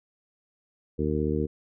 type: harmonic tone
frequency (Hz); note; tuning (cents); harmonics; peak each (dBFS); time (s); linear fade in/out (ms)
76; D#2; -40; 1 / 2 / 3 / 4 / 5 / 6; -31 / -31 / -31 / -31 / -31 / -31; 0.98-1.47; 20
effects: none